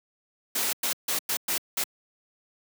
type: noise bursts at uneven times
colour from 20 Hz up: white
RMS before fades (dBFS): -27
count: 6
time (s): 0.55-0.73 / 0.83-0.93 / 1.08-1.19 / 1.29-1.37 / 1.48-1.58 / 1.77-1.84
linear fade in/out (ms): 5
effects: high-pass 200 Hz 12 dB/octave